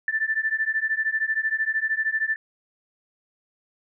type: beating tone pair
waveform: sine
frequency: 1760 / 1773 Hz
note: A6 / A6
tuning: 0 / +13 cents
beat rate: 13 Hz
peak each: -25 dBFS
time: 0.08-2.36 s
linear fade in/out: 2 ms
effects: none